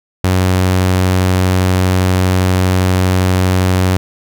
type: tone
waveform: sawtooth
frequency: 92.5 Hz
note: F#2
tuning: in tune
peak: -6 dBFS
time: 0.24-3.97 s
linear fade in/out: 0 ms
effects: none